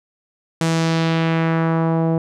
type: tone with low-pass filter sweep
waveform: sawtooth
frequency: 163.6 Hz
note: E3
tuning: 13 cents flat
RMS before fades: -18 dBFS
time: 0.61-2.18 s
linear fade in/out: 2 ms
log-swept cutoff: 8500 to 610 Hz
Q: 1.3
effects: none